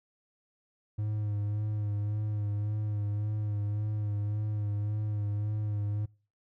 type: tone with vibrato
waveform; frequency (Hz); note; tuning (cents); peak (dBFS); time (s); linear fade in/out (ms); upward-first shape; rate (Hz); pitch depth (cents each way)
triangle; 104.7; G#2; +15; -27; 0.98-6.06; 10; sine; 1.8; 31
effects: noise-tail reverb RT60 0.4 s tail -25 dB re dry